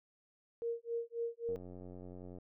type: tone with tremolo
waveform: sine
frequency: 466.2 Hz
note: A#4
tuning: in tune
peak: -33 dBFS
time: 0.62-1.56 s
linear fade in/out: 0 ms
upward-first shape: sine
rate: 3.7 Hz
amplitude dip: 100%
type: click train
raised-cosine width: 2 ms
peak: -37 dBFS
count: 82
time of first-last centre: 1.49-2.385 s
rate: 90.5 Hz
effects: none